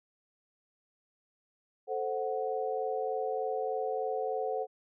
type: chord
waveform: sine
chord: F# diminished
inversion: first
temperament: equal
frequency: 440 / 523.3 / 740 Hz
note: A4 / C5 / F#5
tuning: 0 / 0 / 0 cents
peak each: -34 / -35 / -35 dBFS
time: 1.87-4.67 s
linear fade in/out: 50 ms
effects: none